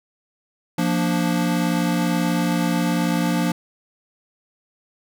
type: chord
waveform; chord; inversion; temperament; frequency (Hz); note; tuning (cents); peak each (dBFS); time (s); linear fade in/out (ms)
square; Bb major; second; equal; 174.61 / 233.1 / 293.7; F3 / Bb3 / D4; 0 / 0 / 0; -22 / -25 / -25; 0.78-3.52; 5
effects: none